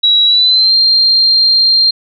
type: tone with pitch glide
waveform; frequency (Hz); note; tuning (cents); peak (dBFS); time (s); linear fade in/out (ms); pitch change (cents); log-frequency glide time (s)
sine; 3883 to 4186; B7 to C8; -30 to 0; -6; 0.03-1.91; 10; +130; 0.26-0.74
effects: none